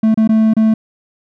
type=tone with dropouts; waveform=triangle; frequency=220 Hz; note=A3; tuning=in tune; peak=-6 dBFS; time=0.03-0.74 s; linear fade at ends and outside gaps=5 ms; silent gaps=0.144-0.174 / 0.276-0.291 / 0.537-0.566 s; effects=none